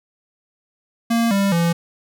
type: tone with pitch steps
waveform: square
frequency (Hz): 231.4 / 197.98 / 169.39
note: A#3 / G3 / E3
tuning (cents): -13 / +17 / +47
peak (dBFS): -16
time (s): 1.1-1.73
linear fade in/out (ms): 10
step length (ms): 210
effects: none